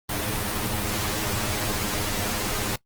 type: noise with comb filter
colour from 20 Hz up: pink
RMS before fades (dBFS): -27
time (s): 0.09-2.76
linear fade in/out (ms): 5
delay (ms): 9.6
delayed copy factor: +0.9
effects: noise-tail reverb RT60 0.1 s tail -21 dB re dry + Opus 32 kbps